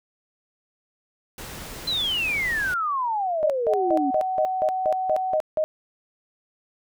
pink noise, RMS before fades -37 dBFS, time 1.38-2.74 s, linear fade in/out 2 ms
sine exponential sweep, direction down, 4129 to 265.7 Hz, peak -22 dBFS, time 1.87-4.11 s, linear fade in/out 10 ms
sine tone bursts, 622.3 Hz, D#5, in tune, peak -19 dBFS, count 10, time 3.43-5.64 s, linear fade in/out 0 ms, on 68 ms, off 170 ms
sine tone, 750 Hz, F#5, 23 cents sharp, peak -23 dBFS, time 3.68-5.39 s, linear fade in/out 50 ms
effects none

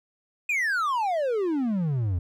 triangle exponential sweep, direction down, 2528 to 82.41 Hz, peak -21 dBFS, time 0.49-2.19 s, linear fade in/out 5 ms, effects none

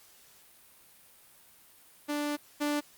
sawtooth tone pair in turn, 293.7 / 293.7 Hz, D4 / D4, 0 / 0 cents, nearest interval unison, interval 0 cents, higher neither, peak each -26 / -24 dBFS, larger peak second, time 2.08-2.37 / 2.6-2.81 s, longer first, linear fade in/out 20 ms, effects white hiss -58 dBFS RMS until 2.97 s + Opus 48 kbps

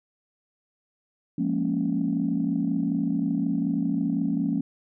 sine chord, Bb minor seventh, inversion second, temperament equal, 174.61 / 207.7 / 233.1 / 277.2 Hz, F3 / Ab3 / Bb3 / Db4, 0 / 0 / 0 / 0 cents, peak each -28 / -29 / -28 / -26 dBFS, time 1.38-4.61 s, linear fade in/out 5 ms, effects tanh soft clip ceiling -14 dBFS

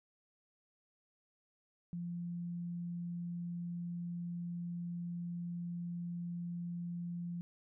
sine tone, 173.1 Hz, F3, 15 cents flat, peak -38 dBFS, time 1.93-7.41 s, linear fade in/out 0 ms, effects none

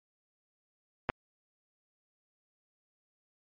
clicks, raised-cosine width 0.5 ms, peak -14 dBFS, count 2, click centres 1.091 / 1.099 s, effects MP3 48 kbps

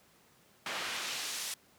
pink noise with band-pass filter sweep, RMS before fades -38 dBFS, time 0.66-1.54 s, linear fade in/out 2 ms, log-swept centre 1800 to 7300 Hz, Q 0.71, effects pink hiss -64 dBFS RMS until 1.78 s + high-pass 100 Hz 12 dB/octave

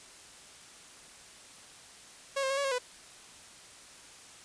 sawtooth tone with pitch steps, 550 / 532 / 546 / 563 / 542 / 498 Hz, C#5 / C5 / C#5 / C#5 / C#5 / B4, -14 / +29 / -26 / +27 / -39 / +14 cents, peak -25 dBFS, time 2.36-2.786 s, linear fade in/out 10 ms, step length 71 ms, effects white hiss -52 dBFS RMS until 4.44 s + resampled to 22050 Hz

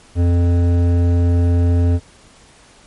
sine tone with hard clipping, 86.8 Hz, F2, 10 cents flat, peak -13 dBFS, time 0.15-2 s, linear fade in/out 50 ms, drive 12 dB, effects pink hiss -47 dBFS RMS until 2.86 s + MP3 48 kbps

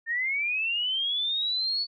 sine linear sweep, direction up, 1798 to 4474 Hz, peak -25 dBFS, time 0.06-1.87 s, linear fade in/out 50 ms, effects none

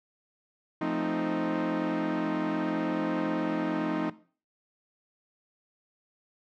sawtooth chord, F dominant seventh, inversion none, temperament equal, 174.61 / 220 / 261.6 / 311.1 Hz, F3 / A3 / C4 / Eb4, 0 / 0 / 0 / 0 cents, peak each -31 / -32 / -30 / -26 dBFS, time 0.81-4.1 s, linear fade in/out 5 ms, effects noise-tail reverb RT60 0.4 s tail -17 dB re dry + low-pass 2000 Hz 12 dB/octave

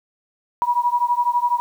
sine beating tone pair, 961 / 973 Hz, B5 / B5, -48 / -26 cents, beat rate 12 Hz, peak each -19 / -20 dBFS, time 0.62-1.6 s, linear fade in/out 0 ms, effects 8-bit

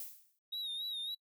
violet noise with exponential decay, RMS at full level -41 dBFS, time 0-0.39 s, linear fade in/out 2 ms, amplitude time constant 83 ms
triangle tone with vibrato, 3771 Hz, A#7, 19 cents sharp, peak -36 dBFS, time 0.52-1.15 s, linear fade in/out 10 ms, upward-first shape sine, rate 3.6 Hz, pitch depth 71 cents each way
effects noise-tail reverb RT60 0.1 s tail -23 dB re dry

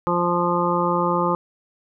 harmonic tone, 174.61 Hz, F3, in tune, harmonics 1 / 2 / 3 / 5 / 6 / 7, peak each -25 / -25 / -25 / -25 / -25 / -25 dBFS, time 0.07-1.35 s, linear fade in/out 0 ms, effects none

